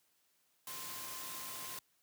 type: tone in noise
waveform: sine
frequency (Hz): 1050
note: C6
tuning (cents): +6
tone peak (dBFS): -52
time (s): 0.67-1.79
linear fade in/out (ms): 2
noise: white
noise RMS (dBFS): -45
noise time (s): 0.67-1.79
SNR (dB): -10
effects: white hiss -75 dBFS RMS until 2.02 s + high-pass 80 Hz 12 dB/octave